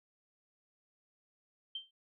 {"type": "tone with exponential decay", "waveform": "sine", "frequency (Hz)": 3136, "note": "G7", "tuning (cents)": 0, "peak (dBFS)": -35, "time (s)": [1.75, 1.91], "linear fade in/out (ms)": 5, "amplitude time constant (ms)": 34, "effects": []}